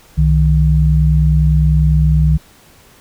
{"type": "tone pair together", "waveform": "sine", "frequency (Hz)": [64.96, 154.6], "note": ["C2", "D#3"], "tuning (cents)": [-12, -11], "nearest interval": "octave + minor third", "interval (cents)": 1501, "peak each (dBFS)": -11, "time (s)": [0.17, 2.38], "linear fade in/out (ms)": 20, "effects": ["pink hiss -46 dBFS RMS until 3 s"]}